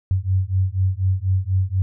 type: beating tone pair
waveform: sine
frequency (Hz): 92.4 / 96.5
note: F#2 / G2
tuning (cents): -2 / -27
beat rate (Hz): 4.1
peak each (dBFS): -20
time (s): 0.11-1.82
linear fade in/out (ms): 0
effects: none